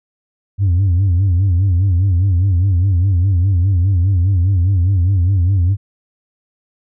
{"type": "tone with vibrato", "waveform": "sine", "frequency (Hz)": 92.5, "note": "F#2", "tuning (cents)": 0, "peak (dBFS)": -8, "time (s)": [0.58, 5.77], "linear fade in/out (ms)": 50, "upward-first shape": "sine", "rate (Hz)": 4.9, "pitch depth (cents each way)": 140, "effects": ["tanh soft clip ceiling -9 dBFS"]}